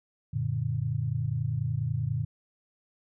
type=chord; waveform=sine; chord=Gb augmented; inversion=none; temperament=equal; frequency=92.5 / 116.54 / 146.83 Hz; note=Gb2 / Bb2 / D3; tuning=0 / 0 / 0 cents; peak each=-35 / -29 / -31 dBFS; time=0.33-2.25 s; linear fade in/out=10 ms; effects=none